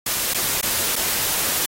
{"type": "noise with dropouts", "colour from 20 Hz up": "white", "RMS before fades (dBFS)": -22, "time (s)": [0.06, 1.66], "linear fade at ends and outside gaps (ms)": 5, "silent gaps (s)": [[0.338, 0.344], [0.613, 0.627], [0.957, 0.961]], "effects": ["AAC 48 kbps"]}